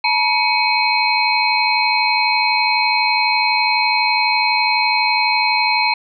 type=tone cluster; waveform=sine; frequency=867 / 959 / 2240 / 2525 / 4159 Hz; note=A5 / A#5 / C#7 / D#7 / C8; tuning=-26 / +49 / +18 / +25 / -11 cents; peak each=-20 dBFS; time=0.04-5.94 s; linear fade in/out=5 ms; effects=none